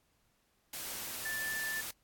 sine tone in noise, 1760 Hz, A6, in tune, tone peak -35 dBFS, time 1.25-1.81 s, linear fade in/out 5 ms, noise white, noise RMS -41 dBFS, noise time 0.73-1.91 s, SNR +3 dB, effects pink hiss -74 dBFS RMS until 2.03 s + AAC 64 kbps

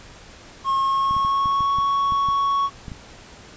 triangle tone with pitch glide, 1082 to 1112.4 Hz, C#6 to C#6, -42 to +6 cents, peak -16 dBFS, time 0.64-2.7 s, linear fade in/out 50 ms, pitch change +48 cents, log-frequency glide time 0.82-1.73 s
clicks, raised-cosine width 5 ms, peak -21 dBFS, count 10, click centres 1.11 / 1.166 / 1.249 / 1.458 / 1.607 / 1.786 / 2.122 / 2.287 / 2.882 / 2.918 s
effects pink hiss -44 dBFS RMS until 3.56 s + resampled to 16000 Hz

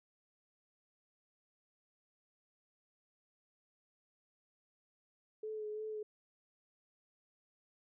sine tone with vibrato, 428.9 Hz, A4, 44 cents flat, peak -39 dBFS, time 5.43-6.03 s, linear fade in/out 5 ms, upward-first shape sine, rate 2.9 Hz, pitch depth 23 cents each way, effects none

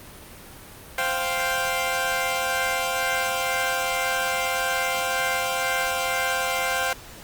15% pulse chord, C suspended fourth, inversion none, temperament equal, 523.3 / 698.5 / 784 Hz, C5 / F5 / G5, 0 / 0 / 0 cents, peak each -21 dBFS, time 0.98-6.93 s, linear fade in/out 2 ms, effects pink hiss -43 dBFS RMS until 7.23 s + Opus 32 kbps

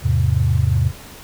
sine chord, E augmented, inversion none, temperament equal with one note detuned, 82.41 / 104.97 / 130.81 Hz, E2 / G#2 / B#2, 0 / +19 / 0 cents, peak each -18 dBFS, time 0.02-0.92 s, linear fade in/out 50 ms, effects pink hiss -39 dBFS RMS until 1.23 s

